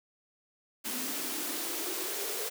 white noise with high-pass filter sweep, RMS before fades -35 dBFS, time 0.84-2.5 s, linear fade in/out 20 ms, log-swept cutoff 240 to 440 Hz, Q 7, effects none

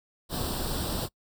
pink noise with comb filter, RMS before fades -31 dBFS, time 0.29-1.09 s, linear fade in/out 50 ms, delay 0.23 ms, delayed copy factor +0.75, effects noise-tail reverb RT60 0.1 s tail -25 dB re dry

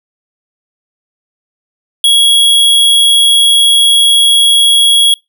square tone, 3322 Hz, G#7, in tune, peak -5 dBFS, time 2.04-5.14 s, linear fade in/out 2 ms, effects noise-tail reverb RT60 0.2 s tail -26 dB re dry

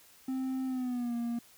triangle tone with pitch glide, 261.6 to 235.8 Hz, C4 to A#3, 0 to +20 cents, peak -29 dBFS, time 0.28-1.39 s, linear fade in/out 5 ms, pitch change -180 cents, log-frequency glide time 0.66-1.15 s, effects white hiss -59 dBFS RMS until 1.57 s

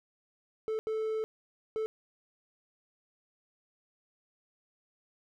triangle tone bursts at uneven times, 438.2 Hz, A4, 7 cents flat, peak -28 dBFS, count 3, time 0.68-0.79 / 0.87-1.24 / 1.76-1.86 s, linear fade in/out 0 ms, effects none

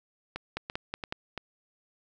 two click trains, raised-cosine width 0.3 ms, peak -16 / -19 dBFS, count 4 / 4, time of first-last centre 0.57-1.125 / 0.36-1.377 s, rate 5.41 / 2.95 Hz, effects none

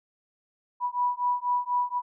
sine beating tone pair, 979 / 983.1 Hz, B5 / B5, -15 / -8 cents, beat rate 4.1 Hz, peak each -27 dBFS, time 0.8-2.02 s, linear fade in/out 50 ms, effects none

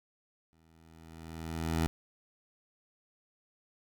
15% pulse tone with exponential growth, 81.3 Hz, E2, 23 cents flat, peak -20 dBFS, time 0.53-1.87 s, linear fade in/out 0 ms, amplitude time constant 290 ms, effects none

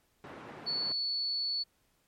pink band-pass noise, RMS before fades -47 dBFS, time 0.24-0.92 s, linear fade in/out 0 ms, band 180 to 1700 Hz, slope 12 dB/octave
sine tone, 4435 Hz, C#8, in tune, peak -30 dBFS, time 0.66-1.64 s, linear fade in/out 20 ms
effects pink hiss -72 dBFS RMS until 2.07 s + MP3 64 kbps

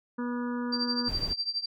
harmonic tone, 243 Hz, B3, 28 cents flat, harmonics 1 / 2 / 4 / 5 / 6 / 7, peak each -30 / -39 / -41 / -44 / -44 / -49 dBFS, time 0.18-1.09 s, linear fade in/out 10 ms
sine tone with tremolo, 4699 Hz, D8, in tune, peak -25 dBFS, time 0.72-1.66 s, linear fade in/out 10 ms, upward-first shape triangle, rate 12 Hz, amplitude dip 95%
brown noise, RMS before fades -35 dBFS, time 1.07-1.34 s, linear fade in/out 20 ms
effects none

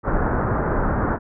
pink low-pass noise, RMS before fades -21 dBFS, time 0.03-1.19 s, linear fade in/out 50 ms, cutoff 1600 Hz, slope 48 dB/octave, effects none

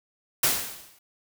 white noise with exponential decay, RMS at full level -19 dBFS, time 0.43-0.99 s, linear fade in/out 5 ms, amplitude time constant 120 ms, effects none

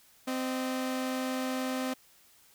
sawtooth tone pair together, 258.8 / 616 Hz, C4 / D#5, -19 / -17 cents, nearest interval octave + minor third, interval 1502 cents, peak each -27 / -36 dBFS, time 0.27-1.94 s, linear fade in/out 10 ms, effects white hiss -61 dBFS RMS until 2.54 s

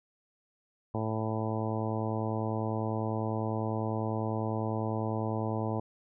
harmonic tone, 110 Hz, A2, in tune, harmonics 1 / 2 / 3 / 4 / 5 / 6 / 7 / 8 / 9, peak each -33 / -36 / -38 / -39 / -40 / -41 / -41 / -42 / -43 dBFS, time 0.94-5.8 s, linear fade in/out 5 ms, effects none

